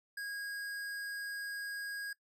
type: tone with hard clipping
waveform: sine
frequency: 1639 Hz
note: G#6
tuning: 23 cents flat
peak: -40 dBFS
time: 0.17-2.13 s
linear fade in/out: 5 ms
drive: 17 dB
effects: noise-tail reverb RT60 0.1 s tail -18 dB re dry